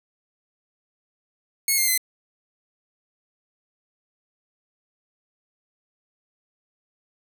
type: tone with pitch steps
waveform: 5% pulse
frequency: 2183 / 2114 / 2046 Hz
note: C#7 / C7 / C7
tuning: -27 / +17 / -39 cents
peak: -9 dBFS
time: 1.68-1.977 s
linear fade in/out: 2 ms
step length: 99 ms
effects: none